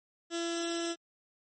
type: tone with notch filter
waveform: 15% pulse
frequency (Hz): 337.7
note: E4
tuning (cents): +42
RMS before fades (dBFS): -34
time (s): 0.3-0.96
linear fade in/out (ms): 50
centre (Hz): 940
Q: 0.68
effects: MP3 32 kbps